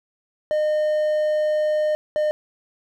triangle tone pair in turn, 610 / 607.3 Hz, D#5 / D#5, -34 / -42 cents, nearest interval unison, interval 8 cents, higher first, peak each -16 dBFS, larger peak neither, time 0.51-1.95 / 2.16-2.31 s, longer first, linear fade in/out 0 ms, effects none

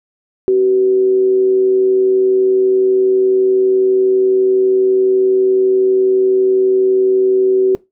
sine tone with amplitude modulation, 379.1 Hz, F#4, 42 cents sharp, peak -7 dBFS, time 0.48-7.75 s, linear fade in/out 0 ms, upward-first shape sine, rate 112 Hz, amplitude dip 30%, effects noise-tail reverb RT60 0.2 s tail -20 dB re dry

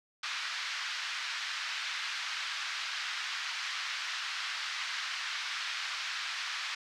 pink band-pass noise, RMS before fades -37 dBFS, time 0.23-6.75 s, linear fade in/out 5 ms, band 1300 to 5200 Hz, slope 24 dB/octave, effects none

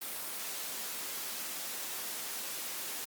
white noise, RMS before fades -39 dBFS, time 0.01-3.05 s, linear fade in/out 10 ms, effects high-pass 200 Hz 12 dB/octave + Opus 32 kbps

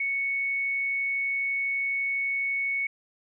sine tone, 2217 Hz, C#7, in tune, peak -25 dBFS, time 0-2.87 s, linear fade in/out 5 ms, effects none

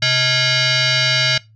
sine tone with frequency modulation, 894 Hz, A5, 27 cents sharp, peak -13 dBFS, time 0.02-1.38 s, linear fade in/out 5 ms, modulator 763 Hz, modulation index 5.7, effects noise-tail reverb RT60 0.2 s tail -21 dB re dry + added 109 Hz sine -46 dBFS peak until 1.55 s

